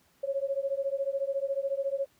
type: beating tone pair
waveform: sine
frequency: 543 / 557 Hz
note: C#5 / C#5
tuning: -36 / +8 cents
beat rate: 14 Hz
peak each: -31 dBFS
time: 0.23-2.06 s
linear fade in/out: 10 ms
effects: pink hiss -66 dBFS RMS until 2.19 s + high-pass 80 Hz 12 dB/octave